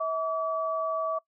sine tone pair together, 645.2 / 1147 Hz, E5 / D6, -37 / -41 cents, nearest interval minor seventh, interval 996 cents, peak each -29 / -29 dBFS, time 0-1.19 s, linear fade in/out 10 ms, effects noise-tail reverb RT60 0.1 s tail -22 dB re dry

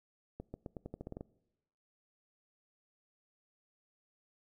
accelerating click train, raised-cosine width 2 ms, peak -29 dBFS, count 11, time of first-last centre 0.4-1.209 s, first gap 140 ms, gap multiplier 0.87, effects noise-tail reverb RT60 1.0 s tail -23 dB re dry

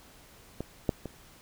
clicks, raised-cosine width 2 ms, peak -20 / -11 / -23 dBFS, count 3, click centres 0.606 / 0.892 / 1.057 s, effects pink hiss -55 dBFS RMS until 1.41 s

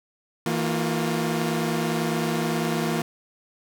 sawtooth tone cluster, 162.7 / 230.7 / 355.2 Hz, E3 / A#3 / F4, -22 / -18 / +29 cents, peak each -23 / -23 / -25 dBFS, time 0.46-3.02 s, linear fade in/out 2 ms, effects none

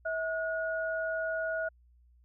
sine tone pair together, 646 / 1447.6 Hz, E5 / F#6, -35 / -38 cents, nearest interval octave + major second, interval 1397 cents, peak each -32 / -34 dBFS, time 0.05-1.69 s, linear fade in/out 10 ms, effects added 60 Hz sine -59 dBFS peak until 2.24 s

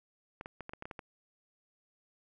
clicks, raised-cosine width 0.5 ms, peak -27 dBFS, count 9, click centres 0.411 / 0.459 / 0.607 / 0.694 / 0.735 / 0.824 / 0.855 / 0.912 / 0.992 s, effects none

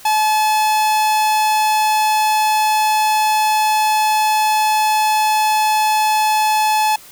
45% pulse tone, 860 Hz, A5, 40 cents flat, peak -13 dBFS, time 0.05-6.96 s, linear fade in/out 5 ms, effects white hiss -41 dBFS RMS until 7.11 s

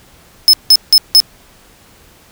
45% pulse tone bursts, 5200 Hz, E8, 24 cents flat, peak -3 dBFS, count 4, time 0.48-1.202 s, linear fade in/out 0 ms, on 53 ms, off 170 ms, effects pink hiss -45 dBFS RMS until 2.31 s

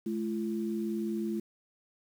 sine tone pair together, 214.9 / 340.7 Hz, A3 / F4, -41 / -43 cents, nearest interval minor sixth, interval 798 cents, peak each -32 / -34 dBFS, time 0.06-1.4 s, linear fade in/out 5 ms, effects 9-bit

